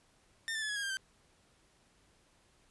sawtooth tone with pitch steps, 1810 / 1764.6 / 1720.3 / 1677.1 / 1635 / 1594 / 1554 Hz, A6 / A6 / A6 / G#6 / G#6 / G6 / G6, +48 / +5 / -39 / +16 / -28 / +28 / -16 cents, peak -31 dBFS, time 0.48-0.97 s, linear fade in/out 0 ms, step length 70 ms, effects pink hiss -68 dBFS RMS until 2.7 s + resampled to 24000 Hz

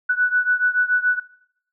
sine beating tone pair, 1480 / 1487 Hz, F#6 / F#6, 0 / +8 cents, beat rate 7 Hz, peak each -19 / -20 dBFS, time 0.09-1.2 s, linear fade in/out 10 ms, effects noise-tail reverb RT60 0.7 s tail -19 dB re dry

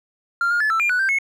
triangle tone with pitch steps, 1390 / 1420 / 1727 / 1328 / 2398 / 1479 / 1567 / 2187 Hz, F6 / F6 / A6 / E6 / D7 / F#6 / G6 / C#7, -9 / +28 / -33 / +12 / +36 / -1 / -1 / -24 cents, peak -14 dBFS, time 0.41-1.186 s, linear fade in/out 2 ms, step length 97 ms, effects tanh soft clip ceiling -12 dBFS

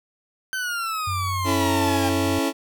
40% pulse exponential sweep, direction down, 1546 to 796 Hz, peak -24 dBFS, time 0.53-2.09 s, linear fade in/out 0 ms
sine tone, 93 Hz, F#2, 9 cents sharp, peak -26 dBFS, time 1.07-2.39 s, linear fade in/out 5 ms
sawtooth chord, A major, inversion first, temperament just, 275 / 330 / 440 Hz, C#4 / E4 / A4, -14 / +2 / 0 cents, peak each -19 / -21 / -25 dBFS, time 1.44-2.53 s, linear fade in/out 50 ms
effects none

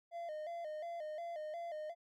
triangle tone with vibrato, 647 Hz, E5, 32 cents flat, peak -39 dBFS, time 0.11-1.95 s, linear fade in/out 50 ms, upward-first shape square, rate 2.8 Hz, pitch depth 94 cents each way, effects none

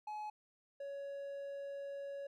triangle tone pair in turn, 848 / 559.1 Hz, G#5 / C#5, +36 / +15 cents, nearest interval perfect fifth, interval 721 cents, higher first, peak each -39 / -40 dBFS, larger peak first, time 0.07-0.3 / 0.8-2.27 s, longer second, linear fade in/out 5 ms, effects none

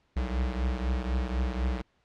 square beating tone pair, 61.74 / 65.74 Hz, B1 / C2, 0 / +9 cents, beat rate 4 Hz, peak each -29 / -33 dBFS, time 0.16-1.82 s, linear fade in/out 10 ms, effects pink hiss -70 dBFS RMS until 2.04 s + low-pass 4000 Hz 12 dB/octave

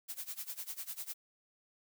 blue noise with tremolo, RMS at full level -40 dBFS, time 0.08-1.14 s, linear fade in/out 20 ms, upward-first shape sine, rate 10 Hz, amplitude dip 90%, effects none

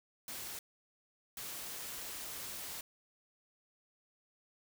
white noise bursts at uneven times, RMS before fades -44 dBFS, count 2, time 0.28-0.59 / 1.37-2.81 s, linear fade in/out 2 ms, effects none

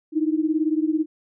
sine beating tone pair, 306.8 / 324.8 Hz, D#4 / E4, -24 / -26 cents, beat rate 18 Hz, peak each -21 / -23 dBFS, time 0.12-1.06 s, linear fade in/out 50 ms, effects none

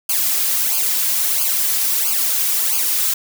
blue noise with flanger, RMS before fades -18 dBFS, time 0.09-3.14 s, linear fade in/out 5 ms, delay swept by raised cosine 0.53 to 3.43 ms, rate 1.5 Hz, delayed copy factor -1, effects none

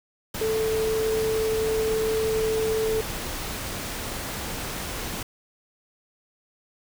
sine tone in noise, 440 Hz, A4, in tune, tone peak -22 dBFS, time 0.41-3.01 s, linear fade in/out 5 ms, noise pink, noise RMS -32 dBFS, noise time 0.34-5.23 s, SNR +7 dB, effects none

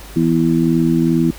harmonic tone, 82.41 Hz, E2, in tune, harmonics 2 / 3 / 4, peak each -16 / -16 / -16 dBFS, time 0.16-1.31 s, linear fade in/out 5 ms, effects added 50 Hz sine -35 dBFS peak until 1.38 s + pink hiss -38 dBFS RMS until 1.38 s

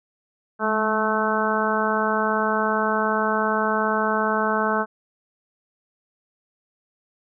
harmonic tone with a mistuned harmonic, 217.4 Hz, A3, 21 cents flat, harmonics 1 / 2 / 3 / 4 / 5 / 6 / 7, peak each -27 / -27 / -27 / -27 / -27 / -27 / -27 dBFS, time 0.59-4.86 s, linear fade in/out 50 ms, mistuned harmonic 1, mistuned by -32 cents, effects none

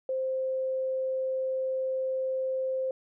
sine tone, 523.3 Hz, C5, in tune, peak -27 dBFS, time 0.09-2.91 s, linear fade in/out 2 ms, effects none

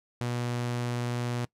sawtooth tone, 121.2 Hz, B2, 32 cents flat, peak -25 dBFS, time 0.21-1.45 s, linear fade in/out 0 ms, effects noise-tail reverb RT60 0.1 s tail -22 dB re dry + low-pass 10000 Hz 12 dB/octave

